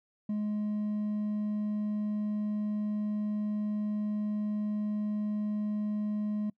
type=tone with hard clipping; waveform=sine; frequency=210 Hz; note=G#3; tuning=19 cents sharp; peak=-30 dBFS; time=0.29-6.5 s; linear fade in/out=5 ms; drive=2 dB; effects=noise-tail reverb RT60 0.1 s tail -25 dB re dry